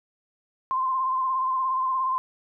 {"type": "tone with vibrato", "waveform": "sine", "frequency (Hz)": 1043, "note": "C6", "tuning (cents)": -6, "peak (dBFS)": -22, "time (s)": [0.71, 2.18], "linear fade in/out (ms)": 0, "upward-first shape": "sine", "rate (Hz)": 17, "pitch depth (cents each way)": 37, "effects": []}